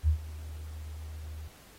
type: tone with ADSR envelope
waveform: sine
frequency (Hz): 77.3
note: D#2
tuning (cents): -11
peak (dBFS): -19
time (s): 0.03-1.48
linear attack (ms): 50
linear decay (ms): 96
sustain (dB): -19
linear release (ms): 5
effects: pink hiss -56 dBFS RMS until 1.78 s + AAC 48 kbps